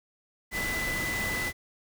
sine tone in noise, 2000 Hz, B6, 21 cents sharp, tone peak -30 dBFS, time 0.51-1.53 s, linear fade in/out 50 ms, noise pink, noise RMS -34 dBFS, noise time 0.51-1.53 s, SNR +1 dB, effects none

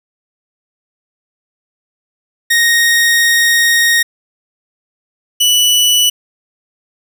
sawtooth tone pair in turn, 1864.7 / 2960 Hz, A#6 / F#7, 0 / 0 cents, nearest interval minor sixth, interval 800 cents, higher second, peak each -5 dBFS, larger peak neither, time 2.5-4.03 / 5.4-6.1 s, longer first, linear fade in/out 10 ms, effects none

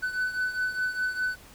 triangle beating tone pair, 1501 / 1505.9 Hz, F#6 / F#6, +24 / +30 cents, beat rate 4.9 Hz, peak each -26 / -31 dBFS, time 0.02-1.36 s, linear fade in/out 20 ms, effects pink hiss -51 dBFS RMS until 1.54 s

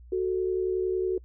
sine tone pair together, 371.9 / 442.8 Hz, F#4 / A4, +9 / +11 cents, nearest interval minor third, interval 302 cents, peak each -25 / -31 dBFS, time 0.12-1.18 s, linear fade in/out 5 ms, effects noise-tail reverb RT60 0.1 s tail -26 dB re dry + added 60 Hz sine -46 dBFS peak until 1.24 s

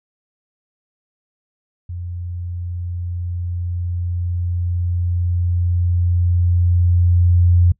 sine tone with level ramp, 87.8 Hz, F2, 10 cents sharp, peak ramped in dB -25 to -9 dBFS, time 1.89-7.72 s, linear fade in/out 5 ms, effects noise-tail reverb RT60 0.1 s tail -22 dB re dry

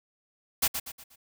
white noise with echo, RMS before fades -24 dBFS, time 0.62-0.68 s, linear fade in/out 10 ms, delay 120 ms, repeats 4, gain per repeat -8 dB, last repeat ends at 1.16 s, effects none

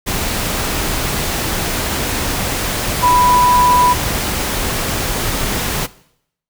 sine tone in noise, 987.8 Hz, B5, in tune, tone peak -9 dBFS, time 3.02-3.94 s, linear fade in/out 20 ms, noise pink, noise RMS -19 dBFS, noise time 0.06-5.87 s, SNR +7 dB, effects noise-tail reverb RT60 0.7 s tail -19 dB re dry

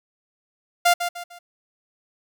sawtooth tone with echo, 698.5 Hz, F5, in tune, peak -10 dBFS, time 0.85-0.94 s, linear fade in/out 10 ms, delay 150 ms, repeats 3, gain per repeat -9 dB, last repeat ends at 1.39 s, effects none

